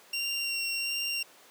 25% pulse tone with vibrato, 2761 Hz, F7, 20 cents flat, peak -26 dBFS, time 0.13-1.23 s, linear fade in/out 5 ms, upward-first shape sine, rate 1.4 Hz, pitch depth 12 cents each way, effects pink hiss -55 dBFS RMS until 1.5 s + high-pass 400 Hz 12 dB/octave

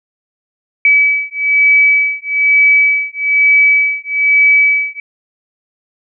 sine beating tone pair, 2288 / 2289.1 Hz, D7 / D7, -46 / -45 cents, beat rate 1.1 Hz, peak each -11 dBFS, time 0.85-5 s, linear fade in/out 2 ms, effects none

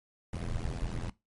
brown noise with amplitude modulation, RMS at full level -30 dBFS, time 0.33-1.1 s, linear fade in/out 5 ms, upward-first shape sine, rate 84 Hz, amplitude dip 100%, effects noise-tail reverb RT60 0.2 s tail -19 dB re dry + MP3 48 kbps

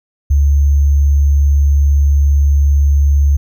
sine tone with sample-and-hold, 71.2 Hz, C#2, 47 cents sharp, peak -7 dBFS, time 0.3-3.37 s, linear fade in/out 10 ms, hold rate 6300 Hz, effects none

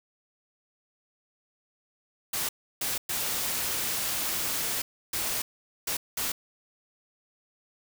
white noise bursts at uneven times, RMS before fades -30 dBFS, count 6, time 2.33-2.49 / 2.81-2.98 / 3.09-4.82 / 5.13-5.42 / 5.87-5.97 / 6.17-6.32 s, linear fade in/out 5 ms, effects none

